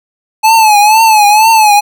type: tone with vibrato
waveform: square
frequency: 861 Hz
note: A5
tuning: 38 cents flat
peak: -4 dBFS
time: 0.43-1.81 s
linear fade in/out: 20 ms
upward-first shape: triangle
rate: 2.1 Hz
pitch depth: 100 cents each way
effects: none